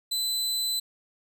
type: tone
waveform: sawtooth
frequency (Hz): 4020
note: B7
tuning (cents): +30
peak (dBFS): -23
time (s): 0.11-0.8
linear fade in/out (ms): 10
effects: none